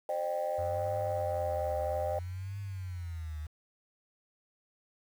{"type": "chord", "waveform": "sine", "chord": "C minor", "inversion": "none", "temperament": "equal with one note detuned", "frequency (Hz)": [523.3, 607, 784], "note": ["C5", "Eb5", "G5"], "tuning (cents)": [0, -43, 0], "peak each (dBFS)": [-35, -32, -35], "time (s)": [0.09, 2.19], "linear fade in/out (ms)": 2}
{"type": "tone with vibrato", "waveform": "sine", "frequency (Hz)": 87.5, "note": "F2", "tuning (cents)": 4, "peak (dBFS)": -36, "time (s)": [0.58, 3.47], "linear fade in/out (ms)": 10, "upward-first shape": "triangle", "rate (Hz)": 0.62, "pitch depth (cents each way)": 250}
{"effects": ["tanh soft clip ceiling -24 dBFS", "9-bit"]}